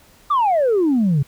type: exponential sweep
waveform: sine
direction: down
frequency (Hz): 1226 to 130.81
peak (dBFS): -12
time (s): 0.3-1.23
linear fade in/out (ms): 10
effects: tanh soft clip ceiling -11 dBFS + pink hiss -51 dBFS RMS until 1.27 s